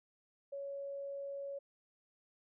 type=tone; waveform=sine; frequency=558 Hz; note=C#5; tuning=11 cents sharp; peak=-40 dBFS; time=0.52-1.59 s; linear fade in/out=10 ms; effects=none